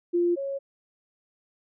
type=tone pair in turn; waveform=sine; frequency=347.8 / 551 Hz; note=F4 / C#5; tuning=-7 / -11 cents; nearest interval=minor sixth; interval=796 cents; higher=second; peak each=-20 / -28 dBFS; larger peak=first; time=0.13-0.36 / 0.36-0.59 s; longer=neither; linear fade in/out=20 ms; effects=none